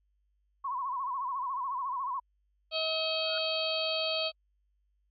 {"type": "tone with vibrato", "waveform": "sine", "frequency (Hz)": 1044, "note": "C6", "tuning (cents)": -4, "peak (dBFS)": -31, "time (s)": [0.64, 2.2], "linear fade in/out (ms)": 10, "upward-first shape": "sine", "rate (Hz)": 14, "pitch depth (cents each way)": 120}
{"type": "harmonic tone", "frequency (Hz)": 639, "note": "D#5", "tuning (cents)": 46, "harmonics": [1, 2, 4, 5, 6, 7], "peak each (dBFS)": [-33, -42, -37, -35, -39, -35], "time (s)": [2.71, 4.32], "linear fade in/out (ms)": 50}
{"type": "tone with exponential growth", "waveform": "sine", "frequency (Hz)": 1431, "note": "F6", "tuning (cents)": 42, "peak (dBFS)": -36, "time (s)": [3.14, 3.38], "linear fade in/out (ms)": 1, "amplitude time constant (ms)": 52}
{"effects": ["added 50 Hz sine -70 dBFS peak until 5.1 s", "AAC 48 kbps"]}